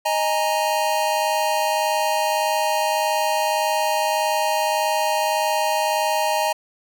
square chord, D# suspended fourth, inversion none, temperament equal, 622.3 / 830.6 / 932.3 Hz, D#5 / G#5 / A#5, 0 / 0 / 0 cents, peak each -24 dBFS, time 0.05-6.53 s, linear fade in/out 10 ms, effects none

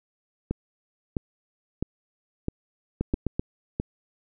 two click trains, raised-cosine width 3 ms, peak -13 / -12 dBFS, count 6 / 4, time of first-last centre 0.51-3.799 / 3.01-3.395 s, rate 1.52 / 7.79 Hz, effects none

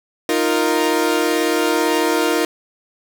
sawtooth chord, Eb suspended second, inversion none, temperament equal, 311.1 / 349.2 / 466.2 Hz, Eb4 / F4 / Bb4, 0 / 0 / 0 cents, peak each -16 dBFS, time 0.29-2.45 s, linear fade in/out 2 ms, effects none

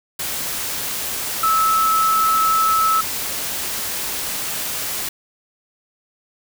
sine tone in noise, 1303 Hz, E6, 20 cents flat, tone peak -14 dBFS, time 1.43-3.01 s, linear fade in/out 5 ms, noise white, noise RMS -25 dBFS, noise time 0.19-5.09 s, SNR +8 dB, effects none

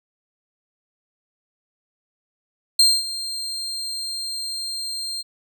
35% pulse tone with ADSR envelope, 4183 Hz, C8, 1 cent flat, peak -9 dBFS, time 2.79-5.23 s, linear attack 6 ms, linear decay 230 ms, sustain -16 dB, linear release 26 ms, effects none

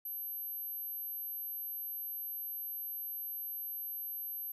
sine tone, 12420 Hz, G9, 17 cents flat, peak -38 dBFS, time 0.05-4.52 s, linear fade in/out 5 ms, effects none

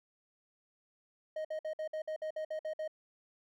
triangle tone bursts, 624 Hz, D#5, 5 cents sharp, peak -33 dBFS, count 11, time 1.36-2.878 s, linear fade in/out 5 ms, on 88 ms, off 55 ms, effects none

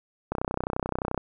click train, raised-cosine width 1 ms, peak -13 dBFS, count 28, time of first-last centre 0.32-1.177 s, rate 31.5 Hz, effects none

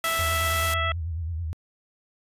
harmonic tone, 659.3 Hz, E5, in tune, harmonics 1 / 2 / 3 / 4 / 5, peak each -33 / -27 / -29 / -35 / -33 dBFS, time 0.04-0.92 s, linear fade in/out 2 ms
white noise, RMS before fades -31 dBFS, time 0.04-0.74 s, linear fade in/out 2 ms
sine tone with vibrato, 82.41 Hz, E2, in tune, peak -27 dBFS, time 0.19-1.53 s, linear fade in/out 0 ms, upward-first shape sine, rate 9.2 Hz, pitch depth 110 cents each way
effects resampled to 32000 Hz

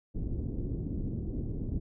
pink low-pass noise, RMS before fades -34 dBFS, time 0.14-1.8 s, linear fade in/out 20 ms, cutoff 340 Hz, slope 24 dB/octave, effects none

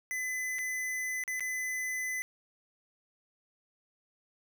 square tone with dropouts, 2015 Hz, B6, 34 cents sharp, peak -33 dBFS, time 0.11-2.22 s, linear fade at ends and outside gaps 0 ms, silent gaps 0.585-0.589 / 1.238-1.278 / 1.396-1.406 s, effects none

